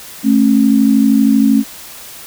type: tone pair together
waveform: sine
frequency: 219 / 271.8 Hz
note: A3 / C#4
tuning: -8 / -34 cents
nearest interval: major third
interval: 374 cents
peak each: -10 dBFS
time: 0.23-1.64 s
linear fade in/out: 50 ms
effects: white hiss -33 dBFS RMS until 2.26 s